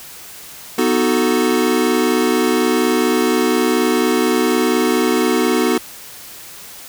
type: chord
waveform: square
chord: B dominant seventh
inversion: none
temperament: equal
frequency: 246.9 / 311.1 / 370 / 440 Hz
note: B3 / D#4 / F#4 / A4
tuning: 0 / 0 / 0 / 0 cents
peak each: -19 / -21 / -19 / -21 dBFS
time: 0.78-5.78 s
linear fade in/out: 5 ms
effects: white hiss -36 dBFS RMS until 6.88 s